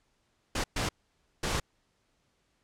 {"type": "noise bursts at uneven times", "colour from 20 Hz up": "pink", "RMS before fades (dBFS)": -30, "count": 3, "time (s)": [[0.55, 0.64], [0.76, 0.89], [1.43, 1.6]], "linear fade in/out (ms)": 5, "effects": ["pink hiss -73 dBFS RMS until 2.63 s", "low-pass 8000 Hz 12 dB/octave"]}